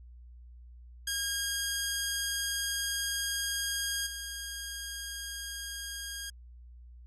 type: tone with level steps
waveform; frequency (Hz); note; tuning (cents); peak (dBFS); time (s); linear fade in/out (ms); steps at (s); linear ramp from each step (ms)
10% pulse; 1625; G#6; -38; -22 / -29; 1.07-6.3; 5; 4.06; 10
effects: added 60 Hz sine -48 dBFS peak until 7.06 s + AAC 64 kbps